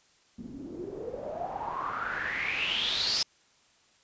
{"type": "noise with low-pass filter sweep", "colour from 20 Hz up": "white", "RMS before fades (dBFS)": -33, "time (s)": [0.38, 3.23], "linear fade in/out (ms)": 5, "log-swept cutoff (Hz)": [220, 5200], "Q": 8.2, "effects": ["white hiss -64 dBFS RMS until 4.03 s", "resampled to 16000 Hz"]}